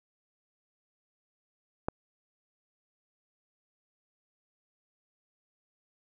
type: click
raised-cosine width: 1 ms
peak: -15 dBFS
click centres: 1.885 s
effects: none

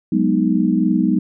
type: chord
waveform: sine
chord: G# minor seventh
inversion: third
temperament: equal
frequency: 185 / 207.7 / 246.9 / 311.1 Hz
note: F#3 / G#3 / B3 / D#4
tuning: 0 / 0 / 0 / 0 cents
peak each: -19 dBFS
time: 0.12-1.19 s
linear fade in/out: 5 ms
effects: none

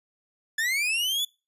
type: linear sweep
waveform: 40% pulse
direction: up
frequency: 1724 to 3500 Hz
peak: -23 dBFS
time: 0.58-1.25 s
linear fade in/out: 5 ms
effects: noise-tail reverb RT60 0.3 s tail -25 dB re dry + resampled to 32000 Hz

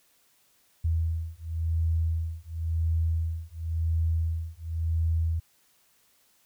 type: beating tone pair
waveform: sine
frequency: 81.3 / 82.24 Hz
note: E2 / E2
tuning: -23 / -4 cents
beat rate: 0.94 Hz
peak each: -28 dBFS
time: 0.84-5.4 s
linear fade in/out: 10 ms
effects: white hiss -65 dBFS RMS until 6.45 s

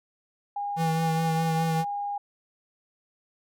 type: tone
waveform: sine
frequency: 813 Hz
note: G#5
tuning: 37 cents flat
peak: -28 dBFS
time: 0.56-2.18 s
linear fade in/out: 5 ms
type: tone with vibrato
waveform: square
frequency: 162.5 Hz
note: E3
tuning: 24 cents flat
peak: -25 dBFS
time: 0.76-1.85 s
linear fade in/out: 50 ms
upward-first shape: sine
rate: 4.8 Hz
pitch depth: 24 cents each way
effects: none

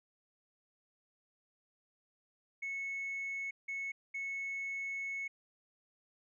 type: tone bursts at uneven times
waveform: sine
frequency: 2200 Hz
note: C#7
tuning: 14 cents flat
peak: -35 dBFS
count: 3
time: 2.62-3.51 / 3.68-3.92 / 4.14-5.28 s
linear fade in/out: 10 ms
effects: tanh soft clip ceiling -34 dBFS

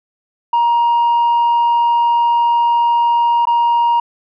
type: tone with dropouts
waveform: sine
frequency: 943 Hz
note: A#5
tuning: 20 cents sharp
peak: -8 dBFS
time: 0.53-4 s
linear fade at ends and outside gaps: 5 ms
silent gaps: 3.454-3.47 s
effects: tanh soft clip ceiling -9 dBFS

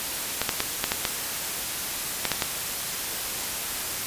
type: clicks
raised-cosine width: 0.2 ms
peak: -5 dBFS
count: 9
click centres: 0.416 / 0.492 / 0.604 / 0.841 / 0.919 / 1.052 / 2.253 / 2.317 / 2.422 s
effects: white hiss -30 dBFS RMS until 4.06 s + resampled to 32000 Hz

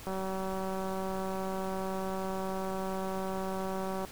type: click train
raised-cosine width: 1 ms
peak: -23 dBFS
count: 757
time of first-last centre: 0.07-4.049 s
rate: 190 Hz
effects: pink hiss -48 dBFS RMS until 4.11 s

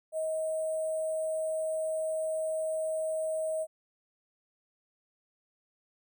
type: tone with sample-and-hold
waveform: sine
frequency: 634 Hz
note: D#5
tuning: 32 cents sharp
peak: -29 dBFS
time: 0.12-3.67 s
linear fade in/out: 50 ms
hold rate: 8820 Hz
effects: none

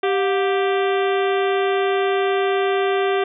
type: harmonic tone with a mistuned harmonic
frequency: 392 Hz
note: G4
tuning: in tune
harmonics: 1 / 2 / 3 / 4 / 5 / 6 / 7 / 8 / 9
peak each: -18 / -24 / -28 / -30 / -32 / -34 / -35 / -36 / -37 dBFS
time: 0.03-3.24 s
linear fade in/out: 5 ms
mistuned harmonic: 2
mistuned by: -140 cents
effects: none

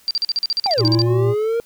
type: tone bursts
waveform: sine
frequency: 4716 Hz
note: D8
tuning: 6 cents sharp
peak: -16 dBFS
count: 14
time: 0.08-1.018 s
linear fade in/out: 0 ms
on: 28 ms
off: 42 ms
type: linear two-way sweep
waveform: triangle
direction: down then up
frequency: 830.6 to 308.4 to 471 Hz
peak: -15 dBFS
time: 0.66-1.6 s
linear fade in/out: 0 ms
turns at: 0.85 s
type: harmonic tone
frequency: 116.54 Hz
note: A#2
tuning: in tune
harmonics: 1 / 3 / 5 / 7 / 9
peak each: -16 / -28 / -31 / -37 / -35 dBFS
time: 0.77-1.35 s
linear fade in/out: 50 ms
effects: white hiss -52 dBFS RMS until 1.65 s

